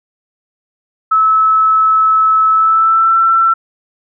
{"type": "tone with pitch glide", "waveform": "sine", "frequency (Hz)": [1300, 1342], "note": ["E6", "E6"], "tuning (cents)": [-24, 31], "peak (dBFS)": -7, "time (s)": [1.11, 3.54], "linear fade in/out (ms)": 10, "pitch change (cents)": 55, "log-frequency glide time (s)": [2.5, 3.17], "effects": []}